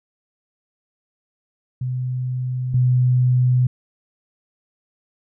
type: tone pair in turn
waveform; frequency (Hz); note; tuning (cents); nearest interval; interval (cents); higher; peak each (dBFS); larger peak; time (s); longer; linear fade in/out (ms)
sine; 126.8 / 125.71; B2 / B2; +46 / +31; unison; 15; first; -21 / -13; second; 1.81-2.74 / 2.74-3.67; neither; 5
effects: none